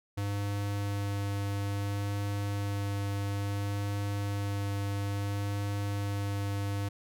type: tone with vibrato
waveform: square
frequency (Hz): 100.8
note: G2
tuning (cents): +49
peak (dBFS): -31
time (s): 0.17-6.89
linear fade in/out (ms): 10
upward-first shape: sine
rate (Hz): 0.59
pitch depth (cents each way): 8
effects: none